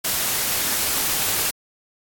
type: noise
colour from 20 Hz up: white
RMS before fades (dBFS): -22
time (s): 0.04-1.51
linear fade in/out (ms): 10
effects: AAC 64 kbps